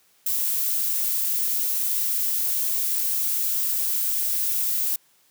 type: noise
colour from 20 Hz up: violet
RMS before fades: -24 dBFS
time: 0.26-4.96 s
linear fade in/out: 5 ms
effects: white hiss -61 dBFS RMS until 5.3 s + high-pass 100 Hz 12 dB/octave